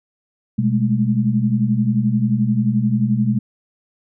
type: tone cluster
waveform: sine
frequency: 124.8 / 204.6 / 216 Hz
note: B2 / G#3 / A3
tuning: +19 / -26 / -32 cents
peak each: -19 dBFS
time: 0.58-3.39 s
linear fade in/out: 10 ms
effects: none